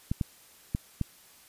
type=clicks; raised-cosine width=5 ms; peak=-15 dBFS; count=4; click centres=0.115 / 0.212 / 0.749 / 1.013 s; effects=white hiss -56 dBFS RMS until 1.48 s + resampled to 32000 Hz